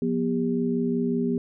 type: tone cluster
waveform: sine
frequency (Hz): 177 / 242.4 / 399.8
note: F3 / B3 / G4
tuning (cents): +23 / -32 / +34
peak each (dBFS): -29 / -24 / -28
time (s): 0.02-1.38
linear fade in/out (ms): 2
effects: none